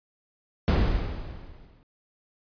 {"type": "noise with exponential decay", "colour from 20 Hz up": "brown", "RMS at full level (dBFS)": -17, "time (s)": [0.68, 1.83], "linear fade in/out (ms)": 0, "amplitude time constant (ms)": 250, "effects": ["resampled to 11025 Hz"]}